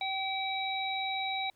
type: harmonic tone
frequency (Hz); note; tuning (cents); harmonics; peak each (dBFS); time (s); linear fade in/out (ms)
769; G5; -33; 1 / 3 / 5; -34 / -36 / -36; 0.01-1.5; 2
effects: pink hiss -72 dBFS RMS until 1.55 s